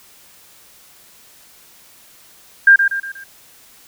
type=tone with echo; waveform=sine; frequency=1598 Hz; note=G6; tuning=33 cents sharp; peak=-4 dBFS; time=2.67-2.76 s; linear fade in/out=5 ms; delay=120 ms; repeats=4; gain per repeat=-7 dB; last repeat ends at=3.24 s; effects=white hiss -47 dBFS RMS until 3.87 s